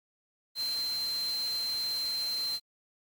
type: tone in noise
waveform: sine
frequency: 4121 Hz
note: C8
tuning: 27 cents flat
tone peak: -30 dBFS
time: 0.55-2.6 s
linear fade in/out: 50 ms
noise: white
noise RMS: -43 dBFS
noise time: 0.55-2.6 s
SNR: +10 dB
effects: Opus 48 kbps